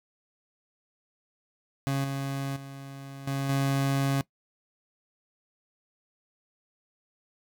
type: tone with level steps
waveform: 30% pulse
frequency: 137.4 Hz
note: C#3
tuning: 15 cents flat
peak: -23 / -27 / -37 / -25 / -21 dBFS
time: 1.87-4.21 s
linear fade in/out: 0 ms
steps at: 2.04 / 2.56 / 3.27 / 3.49 s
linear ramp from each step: 5 ms
effects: noise-tail reverb RT60 0.1 s tail -20 dB re dry